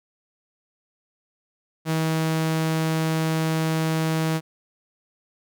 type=tone; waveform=sawtooth; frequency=160 Hz; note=D#3; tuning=49 cents sharp; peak=-17 dBFS; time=1.85-4.41 s; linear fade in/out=50 ms; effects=none